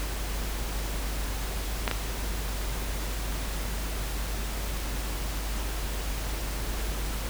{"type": "clicks", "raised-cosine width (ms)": 0.3, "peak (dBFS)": [-9, -10], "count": 2, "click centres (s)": [1.878, 1.913], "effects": ["added 50 Hz sine -30 dBFS peak until 7.29 s", "pink hiss -36 dBFS RMS until 7.29 s"]}